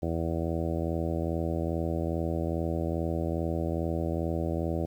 harmonic tone, 82.41 Hz, E2, in tune, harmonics 1 / 2 / 3 / 4 / 5 / 6 / 7 / 8 / 9, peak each -32 / -34 / -37 / -34 / -39 / -39 / -37 / -42 / -43 dBFS, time 0.02-4.86 s, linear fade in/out 10 ms, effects 10-bit

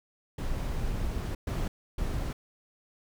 brown noise bursts at uneven times, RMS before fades -31 dBFS, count 3, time 0.38-1.35 / 1.47-1.68 / 1.98-2.33 s, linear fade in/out 5 ms, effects none

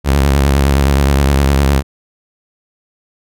sawtooth tone with vibrato, 69.3 Hz, C#2, in tune, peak -5 dBFS, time 0.04-1.83 s, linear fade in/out 50 ms, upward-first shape sine, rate 9.7 Hz, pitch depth 76 cents each way, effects none

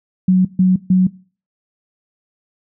sine tone bursts, 185 Hz, F#3, in tune, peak -8 dBFS, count 3, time 0.28-1.07 s, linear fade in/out 5 ms, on 170 ms, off 140 ms, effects noise-tail reverb RT60 0.4 s tail -21 dB re dry

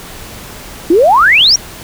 sine exponential sweep, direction up, 311.1 to 5920 Hz, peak -4 dBFS, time 0.9-1.56 s, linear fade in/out 5 ms, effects pink hiss -30 dBFS RMS until 1.83 s

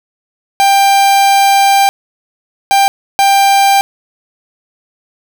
45% pulse tone bursts at uneven times, 791 Hz, G5, 15 cents sharp, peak -6 dBFS, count 3, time 0.6-1.89 / 2.71-2.88 / 3.19-3.81 s, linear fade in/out 0 ms, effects 7-bit

